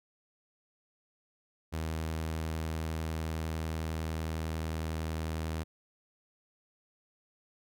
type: tone with vibrato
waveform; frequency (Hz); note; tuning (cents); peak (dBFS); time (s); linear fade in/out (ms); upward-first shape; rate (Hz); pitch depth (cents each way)
sawtooth; 79.9; D#2; +47; -29; 1.72-5.64; 20; sine; 11; 10
effects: none